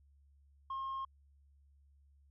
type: tone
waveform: sine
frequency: 1072 Hz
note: C6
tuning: 42 cents sharp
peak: -35 dBFS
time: 0.7-1.05 s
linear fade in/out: 5 ms
effects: tanh soft clip ceiling -36 dBFS + added 70 Hz sine -63 dBFS peak until 2.3 s